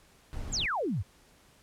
brown noise, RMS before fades -37 dBFS, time 0.33-0.66 s, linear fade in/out 0 ms
sine exponential sweep, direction down, 7810 to 78.4 Hz, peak -28 dBFS, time 0.52-1.03 s, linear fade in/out 20 ms
effects pink hiss -61 dBFS RMS until 1.62 s + low-pass 12000 Hz 12 dB/octave

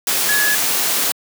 sine tone in noise, 1691 Hz, G#6, 31 cents sharp, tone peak -16 dBFS, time 0.29-0.55 s, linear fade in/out 2 ms, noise white, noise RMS -18 dBFS, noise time 0.07-1.12 s, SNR -1 dB, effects high-pass 200 Hz 12 dB/octave

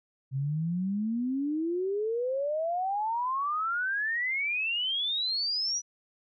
sine exponential sweep, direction up, 130.1 to 5930 Hz, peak -27 dBFS, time 0.31-5.82 s, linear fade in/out 50 ms, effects none

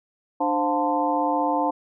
sine tone cluster, 297.4 / 522 / 710 / 885 / 1035 Hz, D4 / C5 / F5 / A5 / C6, +22 / -4 / +28 / +10 / -19 cents, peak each -26 / -28 / -26 / -24 / -30 dBFS, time 0.4-1.71 s, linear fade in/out 10 ms, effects none

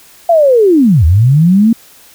sine linear two-way sweep, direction down then up, 698.5 to 74.2 to 234.6 Hz, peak -4 dBFS, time 0.29-1.73 s, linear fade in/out 5 ms, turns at 1.05 s, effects white hiss -41 dBFS RMS until 2.14 s

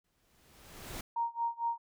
pink noise with exponential growth, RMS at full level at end -40 dBFS, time 0.04-1.01 s, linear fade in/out 5 ms, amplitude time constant 210 ms
sine tone with tremolo, 932.3 Hz, A#5, in tune, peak -28 dBFS, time 1.16-1.78 s, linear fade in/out 5 ms, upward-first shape sine, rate 4.4 Hz, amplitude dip 95%
effects none

